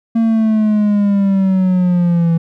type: linear sweep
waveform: triangle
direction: down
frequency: 228.7 to 164.81 Hz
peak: -8 dBFS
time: 0.15-2.38 s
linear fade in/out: 10 ms
effects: none